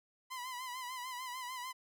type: tone with vibrato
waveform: sawtooth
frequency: 1006 Hz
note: B5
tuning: 32 cents sharp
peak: -37 dBFS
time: 0.3-1.73 s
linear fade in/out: 20 ms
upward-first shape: sine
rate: 6.7 Hz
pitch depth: 65 cents each way
effects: none